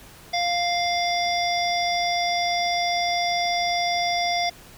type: harmonic tone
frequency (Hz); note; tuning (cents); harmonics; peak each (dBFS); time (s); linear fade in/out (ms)
698.5; F5; 0; 1 / 3 / 5 / 7 / 8; -23 / -28 / -30 / -31 / -32; 0.33-4.5; 10
effects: pink hiss -47 dBFS RMS until 4.77 s